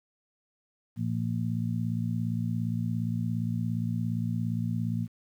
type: harmonic tone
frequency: 57.3 Hz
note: A#1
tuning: 29 cents flat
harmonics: 2 / 3 / 4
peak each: -30 / -32 / -33 dBFS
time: 0.96-5.08 s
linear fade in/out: 50 ms
effects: 10-bit